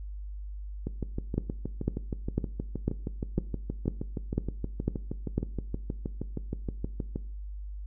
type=two click trains; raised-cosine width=3 ms; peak=-13 / -19 dBFS; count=9 / 41; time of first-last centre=1.38-5.38 / 0.87-7.159 s; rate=2 / 6.36 Hz; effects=noise-tail reverb RT60 0.5 s tail -18 dB re dry + added 50 Hz sine -36 dBFS peak until 7.86 s